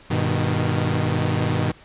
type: chord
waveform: sawtooth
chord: G augmented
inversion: none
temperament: equal with one note detuned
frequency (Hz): 100.06 / 123.47 / 155.56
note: G2 / B2 / D#3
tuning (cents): +36 / 0 / 0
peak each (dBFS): -20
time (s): 0.1-1.72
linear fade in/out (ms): 10
effects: pink hiss -48 dBFS RMS until 1.84 s + resampled to 8000 Hz